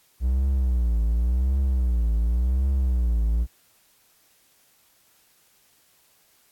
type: tone with vibrato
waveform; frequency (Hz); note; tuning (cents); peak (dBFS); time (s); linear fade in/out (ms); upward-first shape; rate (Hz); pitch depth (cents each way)
triangle; 61.1; B1; -18; -17; 0.2-3.47; 50; triangle; 0.9; 190
effects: white hiss -61 dBFS RMS until 6.51 s + AAC 64 kbps